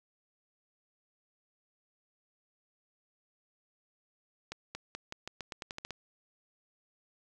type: accelerating click train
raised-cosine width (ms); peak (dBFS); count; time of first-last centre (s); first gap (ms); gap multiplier
0.2; -22; 12; 4.52-5.907; 230; 0.87
effects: none